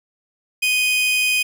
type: tone pair together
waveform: 40% pulse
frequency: 2489 / 3136 Hz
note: D#7 / G7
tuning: 0 / 0 cents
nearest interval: major third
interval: 400 cents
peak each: -16 / -24 dBFS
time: 0.62-1.43 s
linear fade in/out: 10 ms
effects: none

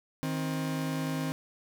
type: tone pair together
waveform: 40% pulse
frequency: 157.27 / 264.5 Hz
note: D#3 / C4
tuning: +19 / +19 cents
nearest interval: major sixth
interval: 900 cents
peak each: -32 / -32 dBFS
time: 0.23-1.32 s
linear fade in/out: 0 ms
effects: none

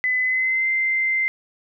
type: tone with pitch glide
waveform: sine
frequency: 2012 to 2081 Hz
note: B6 to C7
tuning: +32 to -10 cents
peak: -18 dBFS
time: 0.04-1.28 s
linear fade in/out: 0 ms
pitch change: +58 cents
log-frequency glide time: 0.19-0.68 s
effects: none

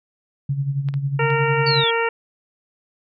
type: tone with tremolo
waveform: sine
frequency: 139.2 Hz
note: C#3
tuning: 8 cents sharp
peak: -17 dBFS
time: 0.49-1.84 s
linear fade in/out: 5 ms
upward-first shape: sine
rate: 11 Hz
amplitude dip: 65%
type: clicks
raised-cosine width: 0.3 ms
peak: -21 dBFS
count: 3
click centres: 0.887 / 0.94 / 1.303 s
type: harmonic tone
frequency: 461 Hz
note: A#4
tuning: 19 cents flat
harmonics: 1 / 2 / 3 / 4 / 5 / 6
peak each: -21 / -24 / -26 / -27 / -28 / -29 dBFS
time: 1.19-2.09 s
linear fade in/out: 5 ms
type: linear sweep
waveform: sine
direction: down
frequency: 4600 to 3200 Hz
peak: -19 dBFS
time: 1.66-1.91 s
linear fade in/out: 10 ms
effects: none

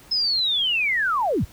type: linear sweep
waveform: sine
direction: down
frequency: 5190 to 36 Hz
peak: -19 dBFS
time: 0.11-1.45 s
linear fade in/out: 10 ms
effects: pink hiss -49 dBFS RMS until 1.52 s

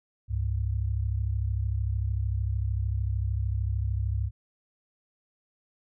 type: tone pair together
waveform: sine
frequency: 67.82 / 101.1 Hz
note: C#2 / G#2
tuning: -37 / -46 cents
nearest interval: perfect fifth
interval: 691 cents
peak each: -28 dBFS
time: 0.28-4.31 s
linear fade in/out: 50 ms
effects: none

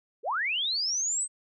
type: linear sweep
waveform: sine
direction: up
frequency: 370 to 8372 Hz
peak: -26 dBFS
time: 0.23-1.28 s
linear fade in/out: 50 ms
effects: none

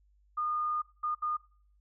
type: tone bursts at uneven times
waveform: sine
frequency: 1221 Hz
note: D#6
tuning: 33 cents flat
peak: -29 dBFS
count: 3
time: 0.37-0.82 / 1.03-1.15 / 1.22-1.37 s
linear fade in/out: 10 ms
effects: noise-tail reverb RT60 0.5 s tail -22 dB re dry + added 50 Hz sine -63 dBFS peak until 1.8 s

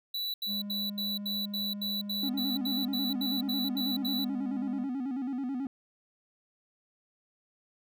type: tone bursts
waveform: square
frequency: 3951 Hz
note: B7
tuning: in tune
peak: -32 dBFS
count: 15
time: 0.14-4.246 s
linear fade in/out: 5 ms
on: 200 ms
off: 79 ms
type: tone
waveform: triangle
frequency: 204.2 Hz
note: G#3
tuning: 29 cents flat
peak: -34 dBFS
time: 0.46-4.88 s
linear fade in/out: 50 ms
type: tone with vibrato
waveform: triangle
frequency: 261.7 Hz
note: C4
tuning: in tune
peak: -29 dBFS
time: 2.23-5.67 s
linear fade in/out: 2 ms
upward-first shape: square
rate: 9.2 Hz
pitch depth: 97 cents each way
effects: none

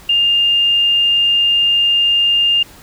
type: tone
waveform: sine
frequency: 2809 Hz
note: F7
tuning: 9 cents sharp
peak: -10 dBFS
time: 0.09-2.63 s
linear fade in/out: 5 ms
effects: pink hiss -41 dBFS RMS until 2.82 s

